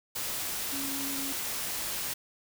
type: tone in noise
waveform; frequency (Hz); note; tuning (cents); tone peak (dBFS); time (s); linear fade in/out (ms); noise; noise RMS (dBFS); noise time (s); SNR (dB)
sine; 275.4; C#4; -11; -37; 0.72-1.33; 10; white; -34; 0.15-2.14; -6
effects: none